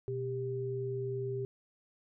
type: tone pair together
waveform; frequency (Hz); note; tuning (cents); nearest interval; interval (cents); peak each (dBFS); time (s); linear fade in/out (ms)
sine; 124.24 / 395.4; B2 / G4; +11 / +15; octave + minor sixth; 2004; -37 / -35; 0.08-1.45; 0
effects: none